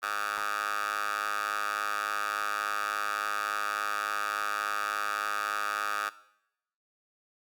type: tone with high-pass filter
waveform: 10% pulse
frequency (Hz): 103.5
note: G#2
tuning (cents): -5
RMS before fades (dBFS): -32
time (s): 0.02-6.1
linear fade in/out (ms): 20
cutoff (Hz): 1200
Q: 6.5
effects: noise-tail reverb RT60 0.8 s tail -18 dB re dry + Opus 48 kbps